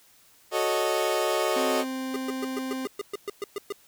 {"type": "chord", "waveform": "30% pulse", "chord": "D# half-diminished seventh", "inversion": "first", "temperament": "equal", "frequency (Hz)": [370, 440, 554.4, 622.3], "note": ["F#4", "A4", "C#5", "D#5"], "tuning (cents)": [0, 0, 0, 0], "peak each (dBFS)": [-27, -27, -28, -25], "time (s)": [0.51, 1.85], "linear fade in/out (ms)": 50}
{"type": "tone", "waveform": "40% pulse", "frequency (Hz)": 261.6, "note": "C4", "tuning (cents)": 0, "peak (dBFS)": -29, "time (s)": [1.56, 2.86], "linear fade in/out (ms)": 5}
{"type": "tone bursts", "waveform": "square", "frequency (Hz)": 405.4, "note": "G#4", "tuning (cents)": -42, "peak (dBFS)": -29, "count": 12, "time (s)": [2.14, 3.724], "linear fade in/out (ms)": 2, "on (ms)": 22, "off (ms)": 120}
{"effects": ["white hiss -58 dBFS RMS until 3.87 s"]}